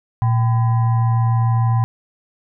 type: tone with frequency modulation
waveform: sine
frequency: 116.54 Hz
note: A#2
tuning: in tune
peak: -13 dBFS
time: 0.22-1.84 s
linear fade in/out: 0 ms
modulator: 893 Hz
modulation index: 0.38
effects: none